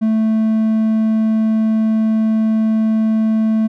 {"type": "tone", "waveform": "triangle", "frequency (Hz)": 220, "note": "A3", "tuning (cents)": 0, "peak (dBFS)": -10, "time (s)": [0.01, 3.68], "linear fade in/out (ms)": 20, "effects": []}